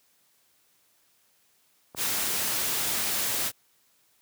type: click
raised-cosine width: 1 ms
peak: -27 dBFS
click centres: 1.948 s
type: noise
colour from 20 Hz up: white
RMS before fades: -28 dBFS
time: 1.96-3.52 s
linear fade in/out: 50 ms
effects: white hiss -66 dBFS RMS until 4.21 s + high-pass 80 Hz 12 dB/octave